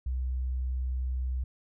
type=tone; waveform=sine; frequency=63.6 Hz; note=C2; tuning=48 cents flat; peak=-28 dBFS; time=0.06-1.44 s; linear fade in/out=5 ms; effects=none